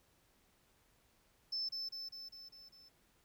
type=tone with echo; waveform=triangle; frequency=5274 Hz; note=E8; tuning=in tune; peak=-33 dBFS; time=1.52-1.69 s; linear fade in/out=10 ms; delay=200 ms; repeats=6; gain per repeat=-4 dB; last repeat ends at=2.89 s; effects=tanh soft clip ceiling -34 dBFS + pink hiss -72 dBFS RMS until 3.24 s